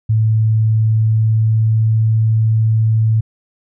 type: tone with pitch glide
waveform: sine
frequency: 110 to 110.77 Hz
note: A2 to A2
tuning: 0 to +12 cents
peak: -10 dBFS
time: 0.09-3.21 s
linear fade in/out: 10 ms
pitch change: +12 cents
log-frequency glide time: 0.62-2.02 s
effects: none